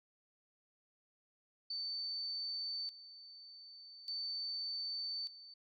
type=tone with tremolo; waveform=sine; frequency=4542 Hz; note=C#8; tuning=41 cents sharp; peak=-38 dBFS; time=1.7-5.54 s; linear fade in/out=5 ms; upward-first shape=square; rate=0.42 Hz; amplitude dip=80%; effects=none